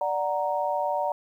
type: chord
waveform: sine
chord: D augmented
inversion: none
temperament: equal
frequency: 587.3 / 740 / 932.3 Hz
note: D5 / F#5 / A#5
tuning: 0 / 0 / 0 cents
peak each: -28 / -29 / -28 dBFS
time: 0.01-1.12 s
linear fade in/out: 2 ms
effects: 10-bit